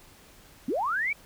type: linear sweep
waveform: sine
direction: up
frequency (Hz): 207.7 to 2349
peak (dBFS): -25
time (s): 0.68-1.13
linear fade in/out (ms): 5
effects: pink hiss -54 dBFS RMS until 1.25 s